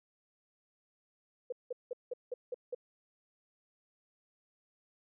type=tone bursts; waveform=sine; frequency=493.9 Hz; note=B4; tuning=in tune; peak=-34 dBFS; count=7; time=1.5-2.748 s; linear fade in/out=5 ms; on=24 ms; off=180 ms; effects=none